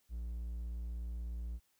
triangle tone, 58.27 Hz, A#1, in tune, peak -36 dBFS, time 0.09-1.6 s, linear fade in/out 50 ms, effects white hiss -75 dBFS RMS until 1.79 s

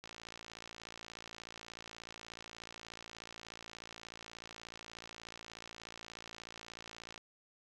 click train, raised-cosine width 0.2 ms, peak -30 dBFS, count 405, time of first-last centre 0.04-7.178 s, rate 56.6 Hz, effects none

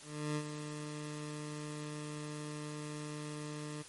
20% pulse tone with ADSR envelope, 150 Hz, D3, 37 cents sharp, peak -28 dBFS, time 0.02-3.83 s, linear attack 340 ms, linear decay 66 ms, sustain -8 dB, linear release 16 ms, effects white hiss -53 dBFS RMS until 3.88 s + MP3 48 kbps

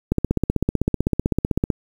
click train, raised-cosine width 3 ms, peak -5 dBFS, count 26, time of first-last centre 0.12-1.702 s, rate 15.8 Hz, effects 7-bit

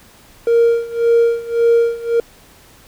triangle tone with tremolo, 466.2 Hz, A#4, in tune, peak -5 dBFS, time 0.47-2.2 s, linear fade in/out 2 ms, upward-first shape sine, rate 1.8 Hz, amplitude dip 90%, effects tanh soft clip ceiling -4 dBFS + pink hiss -46 dBFS RMS until 2.87 s

